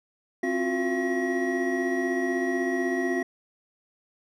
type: tone cluster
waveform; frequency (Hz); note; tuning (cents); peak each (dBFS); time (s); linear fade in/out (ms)
triangle; 264.6 / 345 / 361 / 683 / 1908; C4 / F4 / F#4 / F5 / A#6; +20 / -21 / -43 / -39 / +40; -27 / -33 / -26 / -31 / -30; 0.43-3.23; 5
effects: none